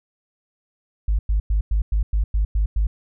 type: tone bursts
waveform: sine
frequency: 51.91 Hz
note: G#1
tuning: in tune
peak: -15 dBFS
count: 9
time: 1.08-2.87 s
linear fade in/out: 5 ms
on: 110 ms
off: 100 ms
effects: tanh soft clip ceiling -12 dBFS